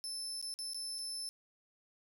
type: tone with dropouts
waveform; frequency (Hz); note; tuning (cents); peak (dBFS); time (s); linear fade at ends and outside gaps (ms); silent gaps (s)
30% pulse; 5274; E8; 0; -35; 0.04-1.29; 0; 0.414-0.426 / 0.54-0.589 / 0.734-0.745 / 0.984-0.988
effects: none